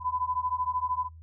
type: beating tone pair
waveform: sine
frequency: 997 / 1010 Hz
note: B5 / B5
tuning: +16 / +39 cents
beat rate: 13 Hz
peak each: -30 dBFS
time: 0-1.09 s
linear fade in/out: 50 ms
effects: noise-tail reverb RT60 0.2 s tail -26 dB re dry + added 81 Hz sine -45 dBFS peak until 1.22 s

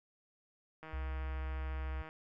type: click train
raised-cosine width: 0.5 ms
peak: -34 dBFS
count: 200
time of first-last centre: 0.83-2.089 s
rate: 158 Hz
type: tone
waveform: sine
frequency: 66 Hz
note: C2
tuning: 16 cents sharp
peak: -36 dBFS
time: 0.93-2.02 s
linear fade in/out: 5 ms
effects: none

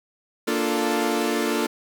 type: chord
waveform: sawtooth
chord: Bb major seventh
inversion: none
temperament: equal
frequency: 233.1 / 293.7 / 349.2 / 440 Hz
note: Bb3 / D4 / F4 / A4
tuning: 0 / 0 / 0 / 0 cents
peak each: -23 dBFS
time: 0.47-1.67 s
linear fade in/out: 10 ms
effects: none

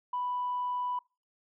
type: tone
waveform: sine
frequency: 989 Hz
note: B5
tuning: 2 cents sharp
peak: -29 dBFS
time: 0.13-0.99 s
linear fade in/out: 5 ms
effects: noise-tail reverb RT60 0.3 s tail -25 dB re dry + tanh soft clip ceiling -25 dBFS

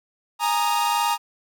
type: chord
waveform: 45% pulse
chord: Ab suspended second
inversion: none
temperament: equal with one note detuned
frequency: 830.6 / 932.3 / 1235.9 Hz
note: Ab5 / Bb5 / Eb6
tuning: 0 / 0 / -12 cents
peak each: -25 / -22 / -27 dBFS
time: 0.39-1.18 s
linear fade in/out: 50 ms
effects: none

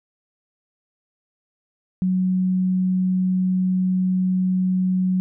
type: tone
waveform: sine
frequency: 185 Hz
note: F#3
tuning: in tune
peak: -17 dBFS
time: 2.02-5.2 s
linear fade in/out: 0 ms
effects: none

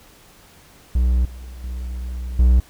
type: tone with level steps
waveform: triangle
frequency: 61.74 Hz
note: B1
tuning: in tune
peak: -12 / -31 / -23 / -8 dBFS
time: 0.95-2.6 s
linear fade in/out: 5 ms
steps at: 1.25 / 1.64 / 2.39 s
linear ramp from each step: 2 ms
effects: pink hiss -49 dBFS RMS until 2.69 s

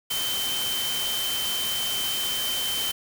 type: tone in noise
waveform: sine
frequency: 3090 Hz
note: G7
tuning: 26 cents flat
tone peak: -27 dBFS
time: 0.1-2.92 s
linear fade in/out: 10 ms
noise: white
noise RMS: -30 dBFS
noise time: 0.1-2.92 s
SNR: 0 dB
effects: none

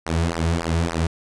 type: tone with flanger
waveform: sawtooth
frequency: 83.1 Hz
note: E2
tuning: 15 cents sharp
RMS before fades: -22 dBFS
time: 0.06-1.07 s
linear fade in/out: 5 ms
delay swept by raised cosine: 0.27 to 3.87 ms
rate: 3.5 Hz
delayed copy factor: -0.95
effects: resampled to 22050 Hz

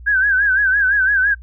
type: tone with vibrato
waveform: sine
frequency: 1589 Hz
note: G6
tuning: 23 cents sharp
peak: -12 dBFS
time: 0.06-1.35 s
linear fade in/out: 20 ms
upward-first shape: sine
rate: 5.9 Hz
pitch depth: 100 cents each way
effects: noise-tail reverb RT60 0.1 s tail -26 dB re dry + added 60 Hz sine -34 dBFS peak until 1.42 s

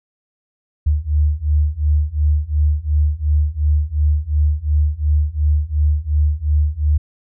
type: beating tone pair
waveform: sine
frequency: 73.6 / 76.4 Hz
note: D2 / D#2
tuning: +4 / -31 cents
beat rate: 2.8 Hz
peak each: -17 / -16 dBFS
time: 0.86-6.98 s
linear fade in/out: 10 ms
effects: none

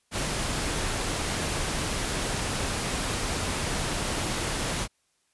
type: noise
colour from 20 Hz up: pink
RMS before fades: -29 dBFS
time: 0.11-4.88 s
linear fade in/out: 50 ms
effects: white hiss -71 dBFS RMS until 5.33 s + resampled to 24000 Hz

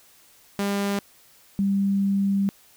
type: tone pair in turn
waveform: sawtooth / sine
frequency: 200.5 / 197.51 Hz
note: G3 / G3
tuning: +39 / +13 cents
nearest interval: unison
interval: 26 cents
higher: first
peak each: -19 dBFS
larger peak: neither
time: 0.59-0.99 / 1.59-2.49 s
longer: second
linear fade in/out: 0 ms
effects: white hiss -55 dBFS RMS until 2.76 s

